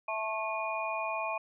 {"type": "tone cluster", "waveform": "sine", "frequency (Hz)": [657, 876, 1089, 2448], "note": ["E5", "A5", "C#6", "D#7"], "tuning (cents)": [-6, -8, -31, -29], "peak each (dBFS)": [-36, -37, -37, -37], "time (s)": [0.08, 1.38], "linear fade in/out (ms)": 5, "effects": []}